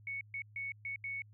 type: tone bursts at uneven times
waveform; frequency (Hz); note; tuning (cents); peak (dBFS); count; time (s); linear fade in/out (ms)
sine; 2217; C#7; 0; -37; 5; 0.07-0.21 / 0.34-0.42 / 0.56-0.72 / 0.85-0.96 / 1.04-1.22; 2
effects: added 105 Hz sine -56 dBFS peak until 1.33 s